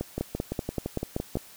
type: two click trains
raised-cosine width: 2 ms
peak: -16 / -14 dBFS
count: 9 / 7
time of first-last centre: 0.01-1.371 / 0.21-1.355 s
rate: 5.88 / 5.24 Hz
effects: white hiss -50 dBFS RMS until 1.56 s

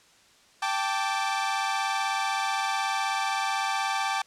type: chord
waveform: sawtooth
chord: G suspended second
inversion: none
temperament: equal with one note detuned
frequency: 784 / 880 / 1166.5 Hz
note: G5 / A5 / D6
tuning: 0 / 0 / -12 cents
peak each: -25 / -27 / -27 dBFS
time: 0.62-4.22 s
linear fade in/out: 5 ms
effects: white hiss -58 dBFS RMS until 4.26 s + low-pass 7000 Hz 12 dB/octave

